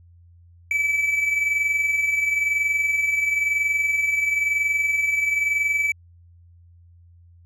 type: tone pair together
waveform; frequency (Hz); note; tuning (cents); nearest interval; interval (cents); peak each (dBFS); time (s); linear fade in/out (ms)
triangle; 2283 / 2304; D7 / D7; -50 / -34; unison; 16; -27 / -18; 0.71-5.92; 2
effects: added 86 Hz sine -48 dBFS peak until 7.45 s